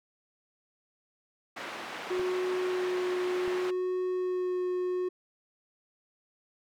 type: band-pass noise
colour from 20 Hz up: white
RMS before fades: -40 dBFS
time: 1.56-3.71 s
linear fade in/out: 10 ms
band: 270 to 2000 Hz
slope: 12 dB/octave
type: tone with vibrato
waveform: triangle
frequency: 365 Hz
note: F#4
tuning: 24 cents flat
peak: -26 dBFS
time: 2.1-5.09 s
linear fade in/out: 10 ms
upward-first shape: sine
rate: 0.66 Hz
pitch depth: 10 cents each way
type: clicks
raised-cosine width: 2 ms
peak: -30 dBFS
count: 2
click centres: 2.196 / 3.478 s
effects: none